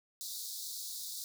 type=high-pass noise; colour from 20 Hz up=pink; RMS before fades=-42 dBFS; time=0.21-1.24 s; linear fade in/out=0 ms; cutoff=3700 Hz; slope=96 dB/octave; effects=none